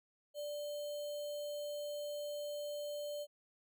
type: tone with sample-and-hold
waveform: sine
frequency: 587.3 Hz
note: D5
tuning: in tune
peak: -39 dBFS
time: 0.34-3.27 s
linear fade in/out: 50 ms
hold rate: 3675 Hz
effects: none